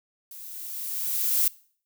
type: noise with level ramp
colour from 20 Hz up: violet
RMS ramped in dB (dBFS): -43 to -21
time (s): 0.31-1.48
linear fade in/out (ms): 2
effects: noise-tail reverb RT60 0.5 s tail -22 dB re dry